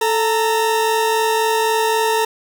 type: tone pair together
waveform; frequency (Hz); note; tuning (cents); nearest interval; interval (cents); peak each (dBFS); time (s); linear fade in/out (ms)
40% pulse; 439.6 / 923; A4 / A#5; -2 / -17; octave + minor second; 1285; -17; 0.01-2.25; 5
effects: none